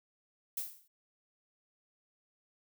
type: noise with exponential decay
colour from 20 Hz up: violet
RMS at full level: -33 dBFS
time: 0.57-0.88 s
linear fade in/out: 5 ms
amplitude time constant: 67 ms
effects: none